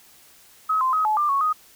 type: tone with pitch steps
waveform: sine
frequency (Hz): 1276 / 1039 / 1266 / 858 / 1191 / 1107 / 1248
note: D#6 / C6 / D#6 / A5 / D6 / C#6 / D#6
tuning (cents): +43 / -12 / +30 / -44 / +24 / -3 / +5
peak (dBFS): -18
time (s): 0.69-1.53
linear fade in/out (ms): 10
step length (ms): 120
effects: white hiss -52 dBFS RMS until 1.75 s